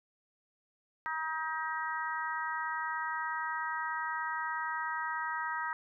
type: harmonic tone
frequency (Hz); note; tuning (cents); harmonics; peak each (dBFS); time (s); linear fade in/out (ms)
316.8; D#4; +31; 3 / 4 / 5 / 6; -37 / -38 / -39 / -40; 1.06-5.73; 0
effects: none